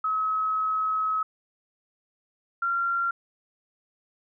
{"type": "tone pair in turn", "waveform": "sine", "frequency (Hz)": [1282, 1378], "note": ["E6", "F6"], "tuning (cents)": [-49, -24], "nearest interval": "minor second", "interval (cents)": 125, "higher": "second", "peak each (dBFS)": -23, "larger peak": "neither", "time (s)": [[0.04, 1.23], [2.62, 3.11]], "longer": "first", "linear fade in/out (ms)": 5, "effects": []}